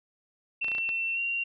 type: tone with pitch glide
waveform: sine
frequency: 2698 to 2758 Hz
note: E7 to F7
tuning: +40 to -22 cents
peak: -27 dBFS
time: 0.61-1.44 s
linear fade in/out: 10 ms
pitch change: +38 cents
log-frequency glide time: 1.14-1.19 s
type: clicks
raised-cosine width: 0.3 ms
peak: -24 dBFS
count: 6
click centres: 0.645 / 0.683 / 0.717 / 0.75 / 0.783 / 0.891 s
effects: none